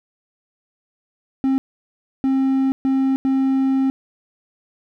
triangle tone bursts at uneven times, 266.9 Hz, C4, 35 cents sharp, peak -13 dBFS, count 4, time 1.44-1.58 / 2.24-2.72 / 2.85-3.16 / 3.25-3.9 s, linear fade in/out 0 ms, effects none

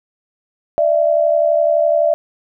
sine tone pair together, 595.2 / 667 Hz, D5 / E5, +23 / +20 cents, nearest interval major second, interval 197 cents, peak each -14 dBFS, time 0.78-2.14 s, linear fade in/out 0 ms, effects none

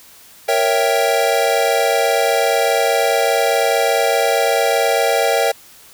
square chord, A# diminished seventh, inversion none, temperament equal, 466.2 / 554.4 / 659.3 / 784 Hz, A#4 / C#5 / E5 / G5, 0 / 0 / 0 / 0 cents, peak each -20 dBFS, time 0.48-5.52 s, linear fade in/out 10 ms, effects white hiss -44 dBFS RMS until 5.93 s

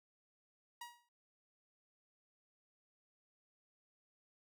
sawtooth tone with exponential decay, 955 Hz, A#5, 42 cents sharp, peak -40 dBFS, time 0.81-1.09 s, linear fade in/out 5 ms, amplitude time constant 59 ms, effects none

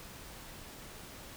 silence, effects pink hiss -49 dBFS RMS until 1.36 s

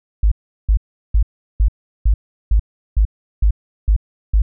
sine tone bursts, 51.9 Hz, G#1, in tune, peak -9 dBFS, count 10, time 0.23-4.42 s, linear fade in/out 5 ms, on 86 ms, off 370 ms, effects none

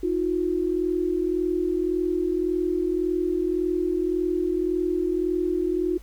sine tone pair together, 317 / 358.8 Hz, D#4 / F4, +32 / +47 cents, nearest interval major second, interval 215 cents, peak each -26 / -23 dBFS, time 0.03-5.98 s, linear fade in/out 5 ms, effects added 50 Hz sine -41 dBFS peak until 6.02 s + pink hiss -55 dBFS RMS until 6.02 s

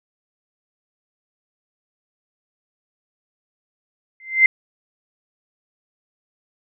sine tone with exponential growth, 2080 Hz, C7, 11 cents flat, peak -5 dBFS, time 4.2-4.46 s, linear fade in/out 2 ms, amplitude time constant 55 ms, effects none

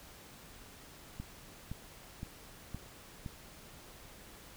click train, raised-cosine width 5 ms, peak -28 dBFS, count 5, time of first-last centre 1.2-3.262 s, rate 1.94 Hz, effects pink hiss -54 dBFS RMS until 4.56 s

